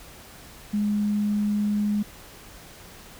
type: tone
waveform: sine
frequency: 207.7 Hz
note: G#3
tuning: in tune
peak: -21 dBFS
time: 0.73-2.03 s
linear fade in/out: 10 ms
effects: pink hiss -46 dBFS RMS until 3.19 s